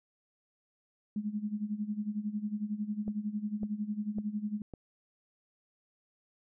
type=tone with tremolo; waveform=sine; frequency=209.9 Hz; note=G#3; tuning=19 cents sharp; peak=-29 dBFS; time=1.16-4.62 s; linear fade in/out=2 ms; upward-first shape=sine; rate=11 Hz; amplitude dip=80%
type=click train; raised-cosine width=2 ms; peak=-29 dBFS; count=4; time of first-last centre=3.08-4.737 s; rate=1.81 Hz
effects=none